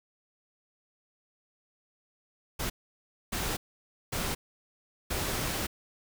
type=noise bursts at uneven times; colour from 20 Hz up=pink; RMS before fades=-32 dBFS; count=4; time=2.59-2.7 / 3.32-3.57 / 4.12-4.35 / 5.1-5.67 s; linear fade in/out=10 ms; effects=none